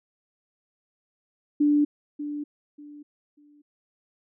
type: tone with echo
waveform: sine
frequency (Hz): 293.7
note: D4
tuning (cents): 0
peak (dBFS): -17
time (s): 1.6-1.85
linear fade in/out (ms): 10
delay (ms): 590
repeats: 3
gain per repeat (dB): -12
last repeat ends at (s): 3.62
effects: none